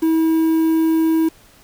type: tone with quantisation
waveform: triangle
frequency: 322.7 Hz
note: E4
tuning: 37 cents flat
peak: -11 dBFS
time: 0.02-1.29 s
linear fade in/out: 10 ms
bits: 6
effects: pink hiss -49 dBFS RMS until 1.63 s